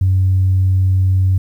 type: tone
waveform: sine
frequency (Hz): 94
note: F#2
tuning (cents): +28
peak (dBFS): -9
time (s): 0.01-1.38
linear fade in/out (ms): 5
effects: tanh soft clip ceiling -6 dBFS + 8-bit